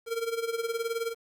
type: tone with tremolo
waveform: square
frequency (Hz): 460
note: A#4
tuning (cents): -23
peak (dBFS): -27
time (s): 0.06-1.15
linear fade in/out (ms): 50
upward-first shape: sine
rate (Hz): 19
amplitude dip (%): 75
effects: 10-bit